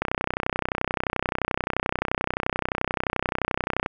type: click train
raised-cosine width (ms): 0.5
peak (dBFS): -8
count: 122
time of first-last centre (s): 0.02-3.861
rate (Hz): 31.5
effects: none